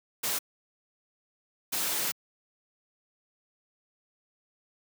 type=noise bursts at uneven times; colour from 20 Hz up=white; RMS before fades=-30 dBFS; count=2; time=0.23-0.39 / 1.72-2.12 s; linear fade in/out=10 ms; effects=high-pass 150 Hz 12 dB/octave